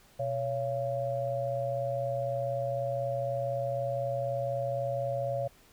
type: tone cluster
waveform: sine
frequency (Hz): 125 / 559 / 683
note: B2 / C#5 / F5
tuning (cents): +21 / +14 / -39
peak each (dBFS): -36 / -31 / -35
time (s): 0.19-5.48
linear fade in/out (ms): 10
effects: pink hiss -60 dBFS RMS until 5.72 s